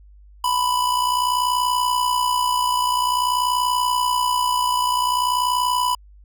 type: tone with amplitude modulation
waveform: square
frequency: 992 Hz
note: B5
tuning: 7 cents sharp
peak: -16 dBFS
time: 0.44-5.95 s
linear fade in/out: 5 ms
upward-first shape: sine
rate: 60.5 Hz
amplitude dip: 55%
effects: added 50 Hz sine -44 dBFS peak until 6.24 s